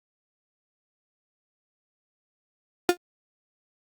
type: tone with exponential decay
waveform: 35% pulse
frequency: 353.5 Hz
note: F4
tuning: 21 cents sharp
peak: -11 dBFS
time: 2.89-2.97 s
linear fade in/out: 1 ms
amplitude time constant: 16 ms
effects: Opus 48 kbps